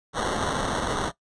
white noise with sample-and-hold, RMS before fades -27 dBFS, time 0.13-1.12 s, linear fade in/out 50 ms, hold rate 2450 Hz, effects noise-tail reverb RT60 0.1 s tail -17 dB re dry + resampled to 22050 Hz

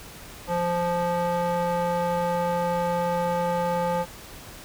square tone with band-pass filter, 174.1 Hz, F3, 5 cents flat, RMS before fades -25 dBFS, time 0.47-4.06 s, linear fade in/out 50 ms, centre 730 Hz, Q 2.2, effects pink hiss -43 dBFS RMS until 4.64 s

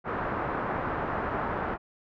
white low-pass noise, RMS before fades -31 dBFS, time 0.04-1.78 s, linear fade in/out 50 ms, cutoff 1400 Hz, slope 24 dB/octave, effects none

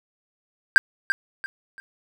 triangle tone with echo, 1588 Hz, G6, 22 cents sharp, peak -6 dBFS, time 0.76-0.78 s, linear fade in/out 0 ms, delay 340 ms, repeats 3, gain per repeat -10 dB, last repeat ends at 1.8 s, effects none

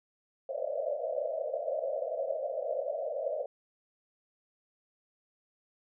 pink band-pass noise, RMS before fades -34 dBFS, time 0.49-3.46 s, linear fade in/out 5 ms, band 510 to 660 Hz, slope 96 dB/octave, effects none

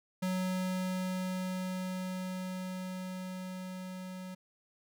square tone with level ramp, 185 Hz, F#3, in tune, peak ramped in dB -31 to -42 dBFS, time 0.22-4.35 s, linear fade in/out 10 ms, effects none

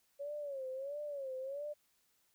sine tone with vibrato, 554.4 Hz, C#5, in tune, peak -39 dBFS, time 0.19-1.74 s, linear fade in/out 20 ms, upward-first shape sine, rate 1.5 Hz, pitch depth 120 cents each way, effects white hiss -75 dBFS RMS until 2.34 s

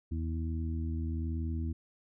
harmonic tone, 81.1 Hz, E2, 28 cents flat, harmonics 1 / 2 / 3 / 4, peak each -32 / -44 / -40 / -44 dBFS, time 0.11-1.73 s, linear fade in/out 10 ms, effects none

